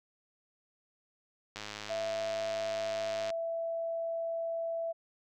click train, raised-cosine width 0.2 ms, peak -23 dBFS, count 184, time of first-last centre 1.56-3.303 s, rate 105 Hz
sine tone, 664 Hz, E5, 12 cents sharp, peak -32 dBFS, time 1.89-4.93 s, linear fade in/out 20 ms
effects none

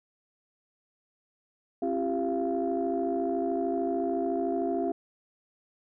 sine tone cluster, 268 / 340.5 / 394.1 / 687 Hz, C4 / F4 / G4 / F5, +42 / -44 / +9 / -29 cents, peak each -31 dBFS, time 1.82-4.92 s, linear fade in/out 5 ms, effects tanh soft clip ceiling -18 dBFS

